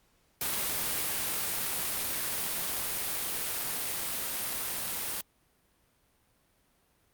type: noise with level ramp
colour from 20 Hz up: white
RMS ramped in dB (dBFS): -31 to -34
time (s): 0.41-5.21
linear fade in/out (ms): 2
effects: pink hiss -69 dBFS RMS until 7.13 s + Opus 48 kbps